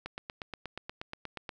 click train, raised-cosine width 0.3 ms, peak -22 dBFS, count 13, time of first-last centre 0.06-1.492 s, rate 8.38 Hz, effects none

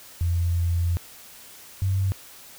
sine tone pair in turn, 85.8 / 96 Hz, F2 / G2, -30 / -36 cents, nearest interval major second, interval 194 cents, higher second, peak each -20 dBFS, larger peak neither, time 0.21-0.97 / 1.82-2.12 s, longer first, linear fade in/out 0 ms, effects white hiss -46 dBFS RMS until 2.58 s

